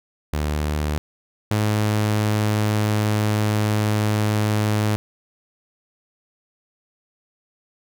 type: tone pair in turn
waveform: sawtooth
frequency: 75.1 / 106.21 Hz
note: D2 / G#2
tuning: +39 / +39 cents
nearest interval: tritone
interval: 600 cents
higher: second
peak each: -17 / -14 dBFS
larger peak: second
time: 0.33-0.98 / 1.51-4.96 s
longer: second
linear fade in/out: 0 ms
effects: none